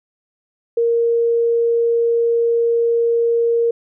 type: tone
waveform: sine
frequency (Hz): 466.2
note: A#4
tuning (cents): 0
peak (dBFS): -13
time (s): 0.77-3.71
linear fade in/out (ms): 5
effects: none